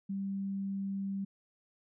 sine tone, 196 Hz, G3, in tune, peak -33 dBFS, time 0.09-1.25 s, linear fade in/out 10 ms, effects none

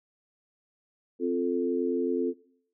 sine chord, F major, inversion second, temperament equal, 261.6 / 349.2 / 440 Hz, C4 / F4 / A4, 0 / 0 / 0 cents, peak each -29 dBFS, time 1.19-2.34 s, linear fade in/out 50 ms, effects noise-tail reverb RT60 0.6 s tail -19 dB re dry

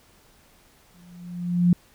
sine tone with exponential growth, 175.9 Hz, F3, 13 cents sharp, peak -12 dBFS, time 0.94-1.73 s, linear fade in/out 2 ms, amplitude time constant 170 ms, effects pink hiss -57 dBFS RMS until 1.94 s

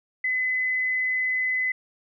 sine tone, 2021 Hz, B6, 39 cents sharp, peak -22 dBFS, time 0.24-1.72 s, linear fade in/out 5 ms, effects none

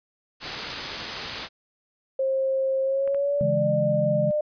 white noise, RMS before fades -29 dBFS, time 0.4-1.49 s, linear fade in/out 50 ms
sine tone with pitch glide, 533 to 601.7 Hz, C5 to D5, +32 to +42 cents, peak -21 dBFS, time 2.19-4.41 s, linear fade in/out 5 ms, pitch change +210 cents, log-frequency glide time 2.83-3.7 s
clicks, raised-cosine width 0.5 ms, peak -27 dBFS, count 2, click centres 3.076 / 3.146 s
sine chord, C# minor, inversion none, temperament equal with one note detuned, 140.69 / 164.81 / 207.7 Hz, C#3 / E3 / G#3, +26 / 0 / 0 cents, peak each -27 / -28 / -29 dBFS, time 3.41-4.31 s, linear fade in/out 0 ms
effects resampled to 11025 Hz

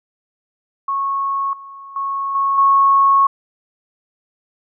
sine tone with level steps, 1100 Hz, C#6, 14 cents flat, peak -17 / -33 / -19 / -14 / -9 dBFS, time 0.88-3.27 s, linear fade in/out 5 ms, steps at 1.53 / 1.96 / 2.35 / 2.58 s, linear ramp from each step 2 ms, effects none

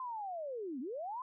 sine linear two-way sweep, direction down then up, 1046.5 to 235.3 to 1046.5 Hz, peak -38 dBFS, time 0-1.22 s, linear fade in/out 2 ms, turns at 0.8 s, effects none

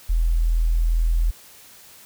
sine tone, 41.2 Hz, E1, in tune, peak -16 dBFS, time 0.09-1.31 s, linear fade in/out 10 ms, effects white hiss -47 dBFS RMS until 2.05 s

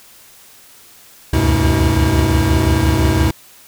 square tone cluster, 70.2 / 76 / 94.6 / 125.9 / 321.1 Hz, C#2 / D#2 / F#2 / B2 / E4, +22 / -40 / +39 / +34 / -45 cents, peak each -19 dBFS, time 1.33-3.31 s, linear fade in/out 5 ms, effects white hiss -44 dBFS RMS until 3.67 s

